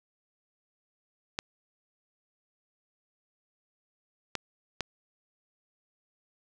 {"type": "clicks", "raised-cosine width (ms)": 0.2, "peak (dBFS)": -13, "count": 3, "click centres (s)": [1.389, 4.353, 4.807], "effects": []}